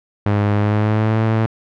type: tone with pitch glide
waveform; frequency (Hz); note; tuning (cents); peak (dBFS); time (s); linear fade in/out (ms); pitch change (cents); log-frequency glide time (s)
sawtooth; 103 to 111.03; G#2 to A2; -14 to +16; -10; 0.26-1.46; 0; +130; 0.54-1.21
effects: low-pass 2000 Hz 12 dB/octave